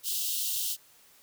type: high-pass noise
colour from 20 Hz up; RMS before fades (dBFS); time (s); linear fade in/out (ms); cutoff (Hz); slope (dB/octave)
white; -31; 0.03-0.77; 50; 2800; 96
effects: white hiss -59 dBFS RMS until 1.22 s